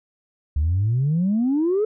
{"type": "exponential sweep", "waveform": "sine", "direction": "up", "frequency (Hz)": [70, 442], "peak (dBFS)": -16, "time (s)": [0.56, 1.85], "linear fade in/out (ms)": 5, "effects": ["tanh soft clip ceiling -14 dBFS"]}